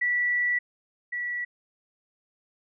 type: tone pair in turn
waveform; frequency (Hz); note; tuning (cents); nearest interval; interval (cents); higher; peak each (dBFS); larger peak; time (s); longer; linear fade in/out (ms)
sine; 1955 / 1945; B6 / B6; -18 / -27; unison; 9; first; -22 / -28; first; 0.01-0.59 / 1.12-1.45; first; 10
effects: none